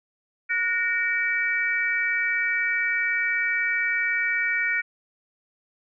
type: tone cluster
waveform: sine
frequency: 1457 / 1850 / 2298 Hz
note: F#6 / A#6 / D7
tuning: -27 / -14 / -38 cents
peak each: -27 / -26 / -25 dBFS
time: 0.49-4.82 s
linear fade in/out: 20 ms
effects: none